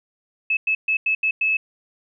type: tone bursts at uneven times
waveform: sine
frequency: 2598 Hz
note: E7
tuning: 26 cents flat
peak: -17 dBFS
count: 6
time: 0.5-0.57 / 0.67-0.75 / 0.88-0.97 / 1.06-1.15 / 1.23-1.31 / 1.41-1.57 s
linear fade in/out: 5 ms
effects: none